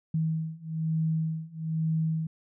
sine beating tone pair, 159.4 / 160.5 Hz, D#3 / E3, +42 / -46 cents, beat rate 1.1 Hz, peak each -30 / -29 dBFS, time 0.14-2.27 s, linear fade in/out 5 ms, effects none

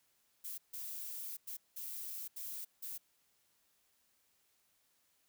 violet noise bursts at uneven times, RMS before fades -44 dBFS, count 6, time 0.44-0.58 / 0.73-1.37 / 1.47-1.57 / 1.76-2.28 / 2.36-2.65 / 2.82-2.98 s, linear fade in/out 10 ms, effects white hiss -75 dBFS RMS until 5.28 s

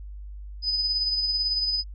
sine tone with tremolo, 5000 Hz, D#8, 8 cents sharp, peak -21 dBFS, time 0.62-1.84 s, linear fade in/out 50 ms, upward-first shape sine, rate 18 Hz, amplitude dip 40%, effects added 50 Hz sine -36 dBFS peak until 1.94 s

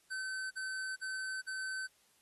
square tone bursts, 1532 Hz, G6, 40 cents flat, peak -38 dBFS, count 4, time 0.1-1.875 s, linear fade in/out 20 ms, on 410 ms, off 45 ms, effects white hiss -70 dBFS RMS until 2.21 s + AAC 32 kbps

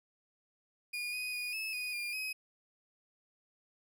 35% pulse tone with pitch steps, 2438 / 2490 / 2459 / 2602 / 2479 / 2410 / 2533 Hz, D#7 / D#7 / D#7 / E7 / D#7 / D7 / D#7, -36 / +1 / -21 / -23 / -7 / +44 / +30 cents, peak -34 dBFS, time 0.93-2.33 s, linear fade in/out 10 ms, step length 200 ms, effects none

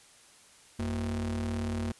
square ring-modulated tone, 71 Hz, C#2, 42 cents sharp, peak -28 dBFS, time 0.79-1.92 s, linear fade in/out 5 ms, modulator 161 Hz, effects white hiss -57 dBFS RMS until 1.99 s + resampled to 24000 Hz

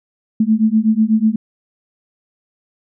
sine beating tone pair, 214.9 / 223 Hz, A3 / A3, -41 / +23 cents, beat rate 8.1 Hz, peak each -14 dBFS, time 0.4-1.36 s, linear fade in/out 5 ms, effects none

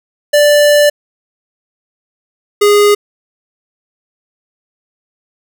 square tone pair in turn, 587.3 / 412.2 Hz, D5 / G#4, 0 / -13 cents, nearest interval tritone, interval 613 cents, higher first, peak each -6 dBFS, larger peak neither, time 0.33-0.9 / 2.61-2.95 s, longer first, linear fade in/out 10 ms, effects none

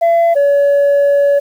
sine tone pair in turn, 676 / 567.2 Hz, E5 / C#5, +43 / +40 cents, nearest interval minor third, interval 303 cents, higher first, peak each -5 dBFS, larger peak neither, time 0.01-0.35 / 0.35-1.4 s, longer second, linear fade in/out 20 ms, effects tanh soft clip ceiling -7 dBFS + 7-bit

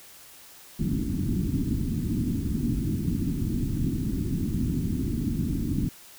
white low-pass noise, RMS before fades -27 dBFS, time 0.79-5.89 s, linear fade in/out 5 ms, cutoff 300 Hz, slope 48 dB/octave, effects white hiss -49 dBFS RMS until 6.18 s

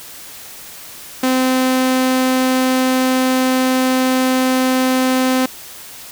sawtooth tone, 258.1 Hz, C4, 23 cents flat, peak -9 dBFS, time 1.23-5.46 s, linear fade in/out 5 ms, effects white hiss -35 dBFS RMS until 6.11 s

